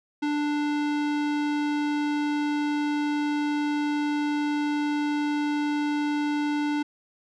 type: tone with low-pass filter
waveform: square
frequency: 294.8 Hz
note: D4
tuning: 7 cents sharp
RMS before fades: -26 dBFS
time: 0.22-6.83 s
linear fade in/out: 10 ms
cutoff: 4000 Hz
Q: 0.69
effects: none